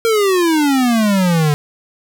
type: exponential sweep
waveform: square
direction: down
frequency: 464.4 to 144.3 Hz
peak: -12 dBFS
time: 0.05-1.54 s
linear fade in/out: 0 ms
effects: none